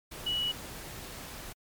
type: tone in noise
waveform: sine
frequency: 2935 Hz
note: F#7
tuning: 15 cents flat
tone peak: -28 dBFS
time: 0.26-0.52 s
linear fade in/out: 10 ms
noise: pink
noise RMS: -43 dBFS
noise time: 0.11-1.53 s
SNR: +12 dB
effects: MP3 96 kbps